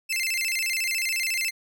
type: tone with vibrato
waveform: sawtooth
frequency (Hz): 2349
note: D7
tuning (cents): 0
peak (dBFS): -21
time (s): 0.09-1.51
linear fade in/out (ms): 20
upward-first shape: square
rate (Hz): 14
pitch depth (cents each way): 200
effects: none